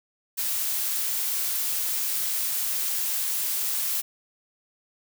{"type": "noise", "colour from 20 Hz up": "blue", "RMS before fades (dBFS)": -27, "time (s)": [0.37, 4.02], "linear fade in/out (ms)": 20, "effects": []}